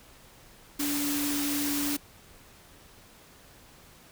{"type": "tone in noise", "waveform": "sine", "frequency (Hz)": 288.5, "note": "D4", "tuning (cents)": -31, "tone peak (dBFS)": -29, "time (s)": [0.79, 1.97], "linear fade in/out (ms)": 10, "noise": "white", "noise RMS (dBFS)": -32, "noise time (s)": [0.79, 1.97], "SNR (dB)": 0, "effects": ["pink hiss -54 dBFS RMS until 4.11 s"]}